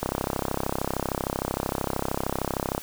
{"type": "click train", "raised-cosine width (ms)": 1, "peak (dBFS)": -11, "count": 92, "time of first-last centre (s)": [0.03, 2.779], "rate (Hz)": 33.1, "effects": ["white hiss -41 dBFS RMS until 2.82 s"]}